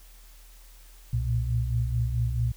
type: tone cluster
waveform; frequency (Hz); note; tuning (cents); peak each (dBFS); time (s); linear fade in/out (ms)
sine; 63.9 / 114.4 / 119; C2 / A#2 / A#2; -40 / -32 / +36; -28 / -32 / -26; 1.13-2.52; 5
effects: added 40 Hz sine -48 dBFS peak until 2.56 s + white hiss -56 dBFS RMS until 2.56 s